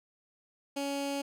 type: tone with notch filter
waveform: 15% pulse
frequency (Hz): 280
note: C#4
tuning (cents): +18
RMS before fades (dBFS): -34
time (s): 0.76-1.22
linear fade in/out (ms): 10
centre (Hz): 1200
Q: 1.4
effects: low-pass 12000 Hz 12 dB/octave